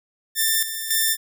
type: tone with tremolo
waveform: 5% pulse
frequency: 1785 Hz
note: A6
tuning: 24 cents sharp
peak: -7 dBFS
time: 0.35-1.17 s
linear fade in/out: 50 ms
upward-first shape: square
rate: 1.8 Hz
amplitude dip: 65%
effects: none